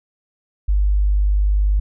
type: tone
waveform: sine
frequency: 50.1 Hz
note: G1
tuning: 38 cents sharp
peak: -13 dBFS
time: 0.68-1.8 s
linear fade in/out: 10 ms
effects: none